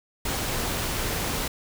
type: noise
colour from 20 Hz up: pink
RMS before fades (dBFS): -28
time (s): 0.25-1.48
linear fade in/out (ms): 5
effects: none